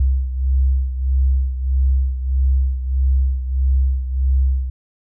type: beating tone pair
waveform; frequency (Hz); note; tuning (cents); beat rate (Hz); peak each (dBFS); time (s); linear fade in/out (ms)
sine; 65.41 / 67.01; C2 / C2; 0 / +42; 1.6; -15 / -21; 0-4.7; 5
effects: none